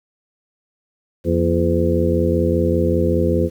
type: harmonic tone with a mistuned harmonic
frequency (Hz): 85.1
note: F2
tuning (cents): -44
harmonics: 1 / 2 / 3 / 4 / 5 / 6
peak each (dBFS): -20 / -22 / -23 / -21 / -23 / -21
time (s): 1.24-3.5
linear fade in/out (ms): 50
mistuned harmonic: 3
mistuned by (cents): -110
effects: 8-bit